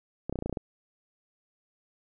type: clicks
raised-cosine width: 2 ms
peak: -18 dBFS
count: 9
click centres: 0.296 / 0.326 / 0.357 / 0.389 / 0.424 / 0.46 / 0.496 / 0.527 / 0.572 s
effects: none